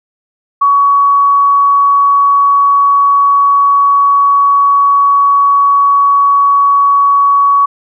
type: tone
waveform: sine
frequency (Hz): 1125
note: C#6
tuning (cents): +25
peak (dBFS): -5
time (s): 0.61-7.66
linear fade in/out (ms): 10
effects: none